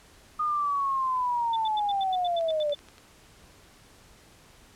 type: linear sweep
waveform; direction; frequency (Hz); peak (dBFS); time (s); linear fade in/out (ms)
sine; down; 1233 to 574; -24; 0.39-2.74; 10
type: tone bursts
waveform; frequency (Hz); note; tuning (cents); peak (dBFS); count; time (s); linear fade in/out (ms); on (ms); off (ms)
sine; 3520; A7; 0; -33; 11; 1.53-2.751; 5; 31; 88
type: click train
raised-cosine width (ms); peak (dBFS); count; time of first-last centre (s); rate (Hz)
0.2; -32; 7; 2.41-2.981; 10.5
effects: pink hiss -55 dBFS RMS until 4.75 s + low-pass 11000 Hz 12 dB/octave